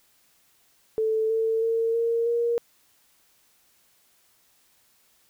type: tone with pitch steps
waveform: sine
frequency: 440 / 447.4 / 455 / 462.7 / 470.5 Hz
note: A4 / A4 / A#4 / A#4 / A#4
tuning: 0 / +29 / -42 / -13 / +16 cents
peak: -21 dBFS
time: 0.98-2.58 s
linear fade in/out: 0 ms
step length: 320 ms
effects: white hiss -63 dBFS RMS until 5.29 s